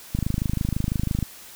click train, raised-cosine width 5 ms, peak -11 dBFS, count 29, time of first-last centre 0.15-1.227 s, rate 26 Hz, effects white hiss -44 dBFS RMS until 1.55 s

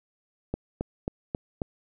click train, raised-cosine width 2 ms, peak -15 dBFS, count 5, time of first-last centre 0.54-1.618 s, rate 3.71 Hz, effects none

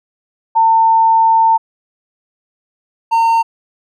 sine / triangle tone pair in turn, 900 / 913.1 Hz, A5 / A#5, +39 / -36 cents, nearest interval unison, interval 25 cents, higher second, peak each -7 dBFS, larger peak neither, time 0.55-1.58 / 3.11-3.43 s, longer first, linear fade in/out 20 ms, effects none

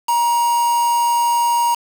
triangle tone with quantisation, 946 Hz, A#5, 25 cents sharp, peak -12 dBFS, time 0.08-1.75 s, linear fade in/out 10 ms, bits 4, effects none

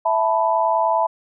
sine chord, E suspended fourth, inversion none, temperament just, 659.3 / 879 / 988.9 Hz, E5 / A5 / B5, 0 / -2 / +2 cents, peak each -20 dBFS, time 0.05-1.07 s, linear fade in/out 10 ms, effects none

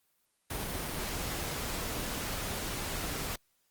pink noise, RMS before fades -36 dBFS, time 0.5-3.36 s, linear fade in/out 5 ms, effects white hiss -74 dBFS RMS until 3.7 s + Opus 32 kbps

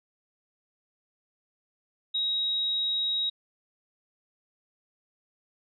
sine tone, 3805 Hz, A#7, 35 cents sharp, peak -25 dBFS, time 2.14-3.3 s, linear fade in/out 10 ms, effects none

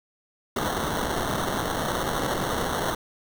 blue noise with sample-and-hold, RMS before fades -27 dBFS, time 0.56-2.95 s, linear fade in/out 5 ms, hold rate 2450 Hz, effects none

